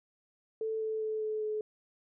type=tone with pitch steps; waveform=sine; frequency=441.3 / 438 / 434.7 / 431.5 / 428.2 Hz; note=A4 / A4 / A4 / A4 / A4; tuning=+5 / -8 / -21 / -34 / -47 cents; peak=-31 dBFS; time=0.61-1.61 s; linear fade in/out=2 ms; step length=200 ms; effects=none